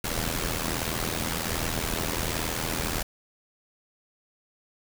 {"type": "noise with amplitude modulation", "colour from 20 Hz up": "pink", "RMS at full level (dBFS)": -26, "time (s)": [0.04, 3.03], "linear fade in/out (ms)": 5, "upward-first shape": "sine", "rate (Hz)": 81.3, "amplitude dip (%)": 75, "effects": []}